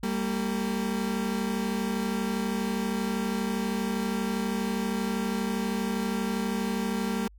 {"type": "tone pair together", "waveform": "35% pulse", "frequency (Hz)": [196, 228.5], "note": ["G3", "A#3"], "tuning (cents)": [0, -34], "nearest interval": "minor third", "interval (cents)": 266, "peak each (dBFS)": -28, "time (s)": [0.03, 7.28], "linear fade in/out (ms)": 5, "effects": ["added 50 Hz sine -49 dBFS peak until 7.38 s"]}